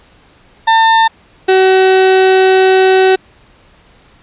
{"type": "tone pair in turn", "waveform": "35% pulse", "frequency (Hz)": [899, 378], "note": ["A5", "F#4"], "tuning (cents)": [37, 37], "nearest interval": "octave + minor third", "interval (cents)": 1500, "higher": "first", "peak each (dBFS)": -4, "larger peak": "neither", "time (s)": [[0.67, 1.08], [1.48, 3.16]], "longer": "second", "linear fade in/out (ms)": 10, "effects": ["pink hiss -46 dBFS RMS until 4.22 s", "resampled to 8000 Hz"]}